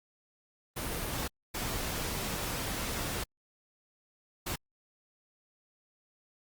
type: noise bursts at uneven times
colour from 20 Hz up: pink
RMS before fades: -35 dBFS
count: 3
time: 0.76-1.28 / 1.54-3.24 / 4.46-4.56 s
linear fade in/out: 10 ms
effects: Opus 32 kbps